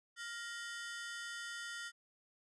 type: ring-modulated tone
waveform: sawtooth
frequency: 1637 Hz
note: G#6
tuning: 25 cents flat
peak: -36 dBFS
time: 0.16-1.92 s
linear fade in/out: 50 ms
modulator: 236 Hz
effects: resampled to 22050 Hz